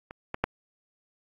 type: clicks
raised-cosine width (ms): 0.5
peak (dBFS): -25 / -16 / -8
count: 3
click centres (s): 0.109 / 0.344 / 0.44
effects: AAC 64 kbps